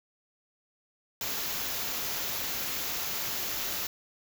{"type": "band-stop noise", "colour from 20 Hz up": "white", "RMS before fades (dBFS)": -33, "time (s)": [1.21, 3.87], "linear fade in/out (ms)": 2, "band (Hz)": [7400, 11000], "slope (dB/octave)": 96, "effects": []}